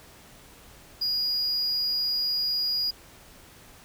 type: tone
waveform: triangle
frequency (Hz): 4882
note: D#8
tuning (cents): -34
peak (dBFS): -23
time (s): 1.01-2.91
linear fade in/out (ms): 10
effects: pink hiss -51 dBFS RMS until 3.84 s